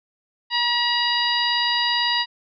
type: harmonic tone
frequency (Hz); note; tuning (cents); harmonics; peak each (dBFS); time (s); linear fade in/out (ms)
958; A#5; +47; 1 / 2 / 3 / 4 / 5; -25 / -25 / -25 / -25 / -25; 0.5-2.26; 50
effects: none